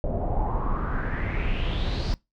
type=noise with low-pass filter sweep; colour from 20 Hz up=brown; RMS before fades=-26 dBFS; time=0.04-2.14 s; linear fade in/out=0 ms; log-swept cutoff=570 to 5000 Hz; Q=5.2; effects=noise-tail reverb RT60 0.2 s tail -22 dB re dry